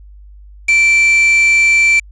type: tone with quantisation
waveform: triangle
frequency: 2338 Hz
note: D7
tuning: 8 cents flat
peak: -6 dBFS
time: 0.68-2 s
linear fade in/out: 10 ms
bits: 3
effects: added 50 Hz sine -35 dBFS peak until 2.11 s + resampled to 22050 Hz